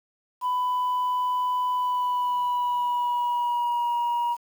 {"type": "tone with pitch glide", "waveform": "sine", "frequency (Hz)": [997, 953.6], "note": ["B5", "A#5"], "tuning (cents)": [16, 39], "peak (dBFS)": -20, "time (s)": [0.41, 4.37], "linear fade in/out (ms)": 50, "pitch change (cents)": -77, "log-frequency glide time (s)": [1.75, 3.94], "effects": ["tanh soft clip ceiling -21 dBFS", "8-bit"]}